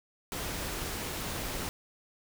pink noise, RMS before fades -36 dBFS, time 0.32-1.69 s, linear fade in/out 0 ms, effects none

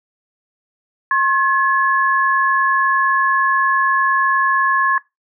sine tone pair together, 1075.4 / 1704 Hz, C6 / G#6, +47 / +44 cents, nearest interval minor sixth, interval 797 cents, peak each -15 dBFS, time 1.11-4.98 s, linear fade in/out 2 ms, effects noise-tail reverb RT60 0.2 s tail -22 dB re dry

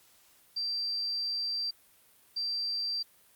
sine tone bursts at uneven times, 4699 Hz, D8, in tune, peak -30 dBFS, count 2, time 0.56-1.71 / 2.36-3.03 s, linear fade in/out 10 ms, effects white hiss -62 dBFS RMS until 3.35 s + Opus 48 kbps

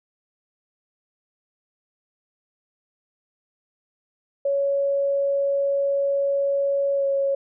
sine tone with pitch glide, 558 to 551.6 Hz, C#5 to C#5, +11 to -9 cents, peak -19 dBFS, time 4.45-7.35 s, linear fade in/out 5 ms, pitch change -20 cents, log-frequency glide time 6.95-7.05 s, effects none

